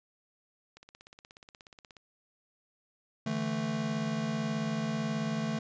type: click train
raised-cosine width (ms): 0.2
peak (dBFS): -33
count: 21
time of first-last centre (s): 0.77-1.968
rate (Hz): 16.7
type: chord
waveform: square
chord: D suspended second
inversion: none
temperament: just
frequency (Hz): 146.83 / 165.19 / 220.2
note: D3 / E3 / A3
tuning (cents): 0 / +4 / +2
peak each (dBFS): -38 / -38 / -33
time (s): 3.26-5.59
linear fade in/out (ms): 5
effects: resampled to 16000 Hz